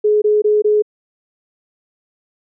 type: tone bursts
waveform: sine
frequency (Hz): 422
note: G#4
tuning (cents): +28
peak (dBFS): -10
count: 4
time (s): 0.04-0.823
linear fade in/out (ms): 10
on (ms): 180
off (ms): 21
effects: none